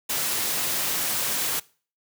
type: noise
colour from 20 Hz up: white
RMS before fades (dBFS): -26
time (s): 0.09-1.6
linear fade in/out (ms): 10
effects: noise-tail reverb RT60 0.4 s tail -22 dB re dry + high-pass 100 Hz 12 dB/octave